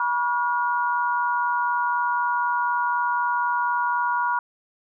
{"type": "tone cluster", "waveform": "sine", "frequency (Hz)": [967, 1131, 1430], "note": ["B5", "C#6", "F6"], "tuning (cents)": [-37, 34, 41], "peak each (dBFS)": [-22, -30, -26], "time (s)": [0, 4.39], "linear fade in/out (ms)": 2, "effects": []}